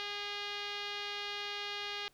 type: tone with low-pass filter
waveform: 5% pulse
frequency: 409.3 Hz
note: G#4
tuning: 25 cents flat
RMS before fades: -40 dBFS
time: 0-2.08 s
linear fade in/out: 0 ms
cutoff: 3700 Hz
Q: 1.7
effects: pink hiss -68 dBFS RMS until 2.13 s